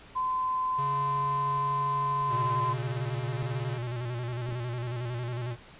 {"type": "tone", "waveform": "sine", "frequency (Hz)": 1026, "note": "C6", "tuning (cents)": -34, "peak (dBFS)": -26, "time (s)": [0.15, 2.74], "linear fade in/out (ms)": 20}
{"type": "tone with pitch glide", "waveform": "square", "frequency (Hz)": [138.59, 139.72], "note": ["C#3", "C#3"], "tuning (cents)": [0, 14], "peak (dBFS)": -35, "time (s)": [0.78, 3.78], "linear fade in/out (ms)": 10, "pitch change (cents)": 14, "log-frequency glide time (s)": [2.34, 3.25]}
{"type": "tone with vibrato", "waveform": "square", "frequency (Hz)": 121.2, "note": "B2", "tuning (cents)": -32, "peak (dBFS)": -32, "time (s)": [2.28, 5.57], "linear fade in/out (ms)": 50, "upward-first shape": "square", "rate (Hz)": 11, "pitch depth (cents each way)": 52}
{"type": "clicks", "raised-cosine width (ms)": 3, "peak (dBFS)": -30, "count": 3, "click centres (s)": [3.425, 4.49, 4.525]}
{"effects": ["pink hiss -51 dBFS RMS until 5.79 s", "resampled to 8000 Hz"]}